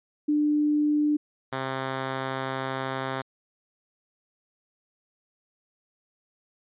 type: tone pair in turn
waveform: sine / 5% pulse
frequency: 297.8 / 132.65 Hz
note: D4 / C3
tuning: +24 / +24 cents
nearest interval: octave + major second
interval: 1400 cents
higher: first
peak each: -20 / -17 dBFS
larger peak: second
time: 0.28-1.17 / 1.52-3.22 s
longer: second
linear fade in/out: 10 ms
effects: resampled to 8000 Hz